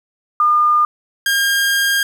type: tone pair in turn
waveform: sine / sawtooth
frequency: 1211 / 1613.1 Hz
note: D#6 / G6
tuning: -47 / +49 cents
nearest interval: perfect fourth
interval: 496 cents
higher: second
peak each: -10 dBFS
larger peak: neither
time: 0.4-0.85 / 1.26-2.03 s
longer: second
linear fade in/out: 2 ms
effects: 8-bit